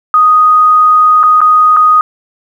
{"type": "tone with dropouts", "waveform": "sine", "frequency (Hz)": 1244.5, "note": "D#6", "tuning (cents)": 0, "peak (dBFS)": -3, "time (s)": [0.14, 2.01], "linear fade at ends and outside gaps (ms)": 1, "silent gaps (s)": [[1.231, 1.236], [1.406, 1.415], [1.765, 1.769]], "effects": ["7-bit"]}